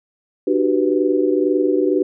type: chord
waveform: sine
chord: G major seventh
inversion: second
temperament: equal with one note detuned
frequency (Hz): 300.9 / 370 / 392 / 493.9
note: D4 / F#4 / G4 / B4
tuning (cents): +42 / 0 / 0 / 0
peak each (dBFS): -19 / -18 / -21 / -22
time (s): 0.47-2.03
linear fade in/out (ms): 5
effects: none